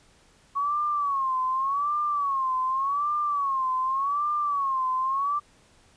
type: tone with vibrato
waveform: sine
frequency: 1108.7 Hz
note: C#6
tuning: in tune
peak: -23 dBFS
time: 0.55-5.4 s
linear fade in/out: 20 ms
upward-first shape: sine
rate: 0.86 Hz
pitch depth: 130 cents each way
effects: pink hiss -59 dBFS RMS until 5.96 s + resampled to 22050 Hz